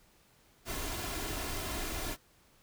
pink noise with comb filter, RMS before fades -37 dBFS, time 0.65-2.17 s, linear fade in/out 50 ms, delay 2.9 ms, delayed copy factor +0.5, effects pink hiss -65 dBFS RMS until 2.62 s

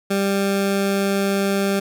20% pulse tone, 197.4 Hz, G3, 12 cents sharp, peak -13 dBFS, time 0.1-1.8 s, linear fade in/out 10 ms, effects none

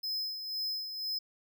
square tone with tremolo, 5100 Hz, D#8, 42 cents sharp, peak -32 dBFS, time 0.03-1.19 s, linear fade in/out 10 ms, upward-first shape sine, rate 2 Hz, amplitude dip 55%, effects none

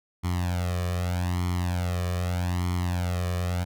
sawtooth tone with flanger, 89 Hz, F2, 33 cents sharp, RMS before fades -27 dBFS, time 0.23-3.65 s, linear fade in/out 20 ms, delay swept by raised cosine 0.93 to 1.7 ms, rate 0.81 Hz, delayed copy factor +0.9, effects none

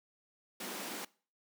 pink high-pass noise, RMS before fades -42 dBFS, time 0.6-1.05 s, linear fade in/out 5 ms, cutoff 190 Hz, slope 48 dB/octave, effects noise-tail reverb RT60 0.4 s tail -22 dB re dry

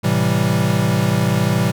square chord, A minor seventh, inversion none, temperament equal, 110 / 130.81 / 164.81 / 196 Hz, A2 / C3 / E3 / G3, 0 / 0 / 0 / 0 cents, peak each -21 dBFS, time 0.03-1.72 s, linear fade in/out 20 ms, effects none

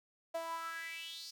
sawtooth tone with high-pass filter sweep, 329.6 Hz, E4, in tune, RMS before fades -43 dBFS, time 0.34-1.31 s, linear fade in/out 10 ms, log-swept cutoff 660 to 5100 Hz, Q 6.2, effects none

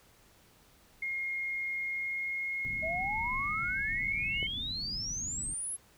sine tone with pitch glide, 2141 to 2185 Hz, C7 to C#7, +39 to -26 cents, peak -32 dBFS, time 1.02-4.47 s, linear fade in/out 5 ms, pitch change +35 cents, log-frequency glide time 1.82-4.06 s
pink low-pass noise, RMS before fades -44 dBFS, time 2.65-5.54 s, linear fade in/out 0 ms, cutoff 250 Hz, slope 24 dB/octave
sine exponential sweep, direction up, 622.3 to 11175 Hz, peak -34 dBFS, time 2.82-5.77 s, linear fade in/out 20 ms
click, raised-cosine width 2 ms, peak -27 dBFS, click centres 4.428 s
effects pink hiss -62 dBFS RMS until 5.97 s

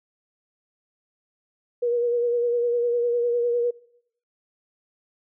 sine tone with vibrato, 478.1 Hz, A#4, 44 cents sharp, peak -20 dBFS, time 1.82-3.71 s, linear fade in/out 10 ms, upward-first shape sine, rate 9.9 Hz, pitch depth 32 cents each way, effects noise-tail reverb RT60 0.7 s tail -22 dB re dry

